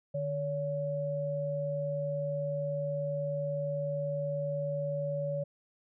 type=tone pair together; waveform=sine; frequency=150 / 566.3 Hz; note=D3 / C#5; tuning=+37 / +37 cents; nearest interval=octave + major seventh; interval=2300 cents; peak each=-35 / -32 dBFS; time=0.14-5.44 s; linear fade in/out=10 ms; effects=none